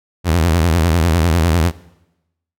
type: tone with vibrato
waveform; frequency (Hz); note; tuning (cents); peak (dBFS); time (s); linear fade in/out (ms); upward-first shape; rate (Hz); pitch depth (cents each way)
sawtooth; 83.1; E2; +15; -8; 0.24-1.72; 50; sine; 10; 140
effects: noise-tail reverb RT60 0.9 s tail -20 dB re dry